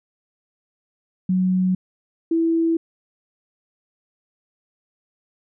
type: tone pair in turn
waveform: sine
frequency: 185 / 329.6 Hz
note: F#3 / E4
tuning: 0 / 0 cents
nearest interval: minor seventh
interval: 1000 cents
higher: second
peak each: -16 dBFS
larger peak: neither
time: 1.29-1.75 / 2.31-2.77 s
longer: neither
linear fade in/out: 5 ms
effects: none